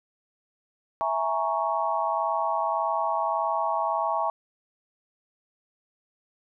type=chord; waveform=sine; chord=A# half-diminished seventh; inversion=second; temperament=equal; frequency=659.3 / 830.6 / 932.3 / 1108.7 Hz; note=E5 / G#5 / A#5 / C#6; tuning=0 / 0 / 0 / 0 cents; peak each=-29 dBFS; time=1.01-4.3 s; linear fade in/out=0 ms; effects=none